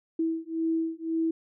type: beating tone pair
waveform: sine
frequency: 324.9 / 326.8 Hz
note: E4 / E4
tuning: -25 / -15 cents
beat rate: 1.9 Hz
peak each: -29 dBFS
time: 0.19-1.31 s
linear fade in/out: 5 ms
effects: none